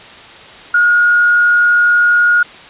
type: tone with frequency modulation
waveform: sine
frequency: 1434 Hz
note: F6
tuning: 45 cents sharp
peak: -7 dBFS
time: 0.74-2.43 s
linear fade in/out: 5 ms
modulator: 80.1 Hz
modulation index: 0.28
effects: white hiss -35 dBFS RMS until 2.69 s + resampled to 8000 Hz